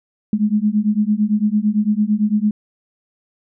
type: beating tone pair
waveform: sine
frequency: 206.4 / 215.3 Hz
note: G#3 / A3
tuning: -10 / -37 cents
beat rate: 8.9 Hz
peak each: -17 dBFS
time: 0.33-2.51 s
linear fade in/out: 2 ms
effects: none